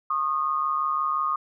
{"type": "tone pair together", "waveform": "sine", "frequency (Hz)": [1085, 1230.7], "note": ["C#6", "D#6"], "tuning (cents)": [-37, -19], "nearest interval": "major second", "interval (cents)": 218, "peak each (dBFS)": [-27, -24], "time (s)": [0.1, 1.36], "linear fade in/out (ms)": 5, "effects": []}